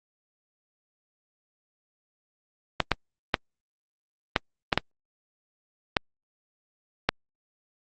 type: clicks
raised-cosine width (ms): 0.3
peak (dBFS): -3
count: 8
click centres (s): 2.803 / 2.917 / 3.342 / 4.362 / 4.728 / 4.776 / 5.968 / 7.09
effects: Opus 32 kbps